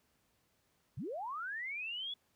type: linear sweep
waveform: sine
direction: up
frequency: 93.5 to 3437 Hz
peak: -38 dBFS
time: 0.97-2.14 s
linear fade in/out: 5 ms
effects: pink hiss -75 dBFS RMS until 2.35 s + high-pass 60 Hz 12 dB/octave